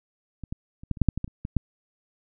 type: clicks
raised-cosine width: 5 ms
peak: -24 / -19 / -30 / -13 / -28 / -6 / -6 / -16 / -16 / -30 / -19 / -9 dBFS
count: 12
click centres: 0.437 / 0.525 / 0.835 / 0.913 / 0.972 / 1.017 / 1.087 / 1.176 / 1.244 / 1.278 / 1.451 / 1.567 s
effects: none